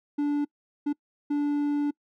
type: tone bursts at uneven times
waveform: triangle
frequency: 290.8 Hz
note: D4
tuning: 17 cents flat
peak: -21 dBFS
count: 3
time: 0.18-0.45 / 0.86-0.93 / 1.3-1.91 s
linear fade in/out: 10 ms
effects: noise-tail reverb RT60 0.1 s tail -25 dB re dry